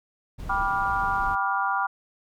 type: noise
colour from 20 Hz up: brown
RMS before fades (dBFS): -35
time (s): 0.38-1.36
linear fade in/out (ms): 20
type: chord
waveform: sine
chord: G dominant seventh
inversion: none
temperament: just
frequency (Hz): 784 / 980 / 1176 / 1411.2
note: G5 / B5 / D6 / F6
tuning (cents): 0 / -14 / +2 / +18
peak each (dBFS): -28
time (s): 0.49-1.87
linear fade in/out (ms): 10
effects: none